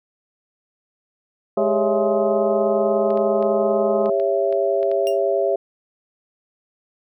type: harmonic tone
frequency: 209.6 Hz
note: G#3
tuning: 16 cents sharp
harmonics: 1 / 2 / 3 / 4 / 5 / 6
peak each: -26 / -29 / -31 / -32 / -33 / -34 dBFS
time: 1.57-4.1 s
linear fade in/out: 5 ms
type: chord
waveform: sine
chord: C# diminished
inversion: second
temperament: just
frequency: 399.1 / 554.4 / 665.2 Hz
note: G4 / C#5 / E5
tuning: +31 / 0 / +16 cents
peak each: -21 dBFS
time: 1.57-5.56 s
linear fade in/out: 5 ms
type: clicks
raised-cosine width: 0.3 ms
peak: -24 dBFS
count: 8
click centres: 3.105 / 3.174 / 3.426 / 4.059 / 4.199 / 4.526 / 4.83 / 4.915 s
type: tone with exponential decay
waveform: sawtooth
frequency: 2800 Hz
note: F7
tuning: 4 cents sharp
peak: -24 dBFS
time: 5.07-5.19 s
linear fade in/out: 0 ms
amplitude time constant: 25 ms
effects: none